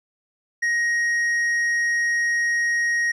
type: tone with tanh clipping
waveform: sine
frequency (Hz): 1880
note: A#6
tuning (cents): +14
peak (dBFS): -20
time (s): 0.62-3.12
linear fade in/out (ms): 10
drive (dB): 6
effects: none